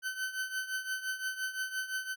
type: tone with tremolo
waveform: 40% pulse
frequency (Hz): 1525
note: G6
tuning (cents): -48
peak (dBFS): -30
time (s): 0.02-2.16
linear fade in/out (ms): 50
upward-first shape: triangle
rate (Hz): 5.8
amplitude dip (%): 80
effects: none